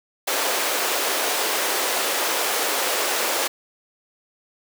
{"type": "high-pass noise", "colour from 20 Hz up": "pink", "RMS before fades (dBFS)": -23, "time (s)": [0.27, 3.48], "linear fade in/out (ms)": 10, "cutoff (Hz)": 390, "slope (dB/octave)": 24, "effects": []}